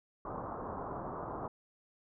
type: low-pass noise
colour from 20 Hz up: white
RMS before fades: -41 dBFS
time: 0.25-1.48 s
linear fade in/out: 2 ms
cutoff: 1200 Hz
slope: 48 dB/octave
effects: none